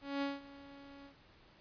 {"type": "tone with ADSR envelope", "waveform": "sawtooth", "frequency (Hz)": 279.6, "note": "C#4", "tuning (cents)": 15, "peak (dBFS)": -29, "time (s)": [0.01, 1.15], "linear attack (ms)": 210, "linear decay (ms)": 180, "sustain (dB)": -19, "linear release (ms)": 97, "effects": ["pink hiss -63 dBFS RMS until 1.6 s", "resampled to 11025 Hz"]}